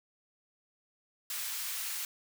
white high-pass noise, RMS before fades -37 dBFS, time 1.3-2.05 s, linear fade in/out 2 ms, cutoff 1300 Hz, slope 12 dB/octave, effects none

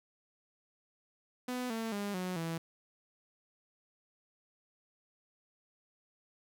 sawtooth tone with pitch steps, 249.9 / 225.2 / 203 / 182.94 / 164.87 Hz, B3 / A3 / G#3 / F#3 / E3, +21 / +40 / -39 / -19 / +1 cents, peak -31 dBFS, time 1.48-2.58 s, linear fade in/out 5 ms, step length 220 ms, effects none

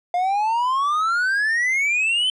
triangle exponential sweep, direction up, 698.5 to 3100 Hz, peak -16 dBFS, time 0.14-2.3 s, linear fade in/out 2 ms, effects resampled to 24000 Hz

